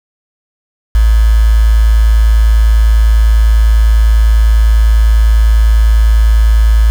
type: tone with quantisation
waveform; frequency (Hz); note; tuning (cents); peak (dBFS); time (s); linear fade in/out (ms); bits
sine; 55; A1; 0; -4; 0.95-6.9; 0; 4
effects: none